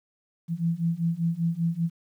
sine beating tone pair, 164.81 / 169.91 Hz, E3 / F3, 0 / -47 cents, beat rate 5.1 Hz, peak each -27 / -26 dBFS, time 0.48-1.9 s, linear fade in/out 50 ms, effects 10-bit

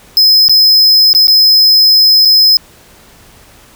square tone with dropouts, 5100 Hz, D#8, 42 cents sharp, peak -4 dBFS, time 0.17-2.57 s, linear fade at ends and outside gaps 1 ms, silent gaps 0.482-0.495 / 1.131-1.149 / 1.271-1.281 / 2.251-2.255 s, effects pink hiss -41 dBFS RMS until 3.75 s

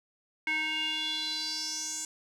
square tone with band-pass filter sweep, 311.9 Hz, D#4, 4 cents sharp, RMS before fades -33 dBFS, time 0.47-2.05 s, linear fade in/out 2 ms, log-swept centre 2100 to 7300 Hz, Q 5.4, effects none

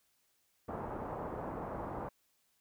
white low-pass noise, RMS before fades -41 dBFS, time 0.68-2.09 s, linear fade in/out 5 ms, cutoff 1000 Hz, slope 24 dB/octave, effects white hiss -75 dBFS RMS until 2.6 s

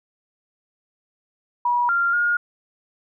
sine tone with pitch steps, 967 / 1389 / 1426 Hz, B5 / F6 / F6, -37 / -10 / +36 cents, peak -17 dBFS, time 1.65-2.37 s, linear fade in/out 5 ms, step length 240 ms, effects none

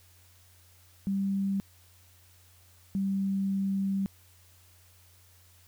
sine tone pair in turn, 196 / 194.96 Hz, G3 / G3, 0 / -9 cents, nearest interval unison, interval 9 cents, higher first, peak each -26 dBFS, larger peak neither, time 1.07-1.6 / 2.95-4.06 s, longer second, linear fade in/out 0 ms, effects added 89 Hz sine -59 dBFS peak until 5.67 s + white hiss -61 dBFS RMS until 5.67 s

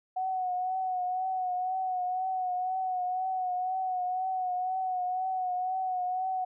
sine tone with vibrato, 740 Hz, F#5, in tune, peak -28 dBFS, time 0.16-6.45 s, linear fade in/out 10 ms, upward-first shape triangle, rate 2 Hz, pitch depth 44 cents each way, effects none

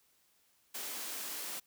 white high-pass noise, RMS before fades -41 dBFS, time 0.74-1.6 s, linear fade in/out 10 ms, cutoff 210 Hz, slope 24 dB/octave, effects white hiss -71 dBFS RMS until 1.66 s

